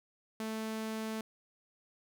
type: tone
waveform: sawtooth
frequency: 220 Hz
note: A3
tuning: in tune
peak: -32 dBFS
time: 0.4-1.21 s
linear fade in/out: 2 ms
effects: none